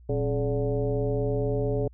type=tone with frequency modulation; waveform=sine; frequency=271.6 Hz; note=C#4; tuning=35 cents flat; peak=-23 dBFS; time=0.09-1.88 s; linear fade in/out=5 ms; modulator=153 Hz; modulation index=1.9; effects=added 60 Hz sine -48 dBFS peak until 1.93 s